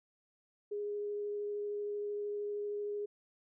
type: tone with vibrato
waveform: sine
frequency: 412.7 Hz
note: G#4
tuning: 11 cents flat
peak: -35 dBFS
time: 0.71-3.06 s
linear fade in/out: 10 ms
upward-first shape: triangle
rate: 13 Hz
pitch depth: 9 cents each way
effects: none